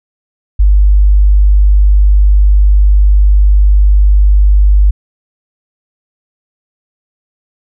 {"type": "tone", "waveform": "sine", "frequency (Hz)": 50, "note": "G1", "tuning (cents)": 35, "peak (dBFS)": -3, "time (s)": [0.59, 4.91], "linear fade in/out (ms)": 10, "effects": []}